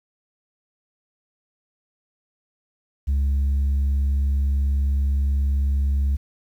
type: tone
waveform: sine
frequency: 69.3 Hz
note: C#2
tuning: in tune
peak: -15 dBFS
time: 3.07-6.17 s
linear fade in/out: 20 ms
effects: tanh soft clip ceiling -17 dBFS + 9-bit